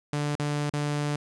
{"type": "tone with dropouts", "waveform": "sawtooth", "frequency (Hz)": 146.83, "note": "D3", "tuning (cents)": 0, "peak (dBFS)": -22, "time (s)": [0.13, 1.16], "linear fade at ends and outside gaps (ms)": 2, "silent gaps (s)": [[0.353, 0.397], [0.698, 0.736]], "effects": ["resampled to 22050 Hz", "9-bit"]}